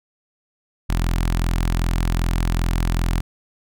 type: tone with notch filter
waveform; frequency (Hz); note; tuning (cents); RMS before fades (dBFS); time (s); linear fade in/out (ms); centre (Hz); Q
sawtooth; 42.57; F1; -44; -20; 0.89-3.21; 10; 480; 1.2
effects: none